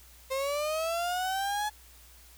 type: linear sweep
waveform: 35% pulse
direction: up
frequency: 523.3 to 852 Hz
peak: -27 dBFS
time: 0.3-1.7 s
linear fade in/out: 20 ms
effects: added 60 Hz sine -55 dBFS peak until 2.37 s + white hiss -56 dBFS RMS until 2.37 s